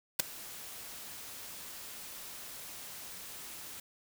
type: noise with ADSR envelope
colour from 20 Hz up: white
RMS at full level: -23 dBFS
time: 0.19-3.8 s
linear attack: 10 ms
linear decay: 5 ms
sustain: -23 dB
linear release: 4 ms
effects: none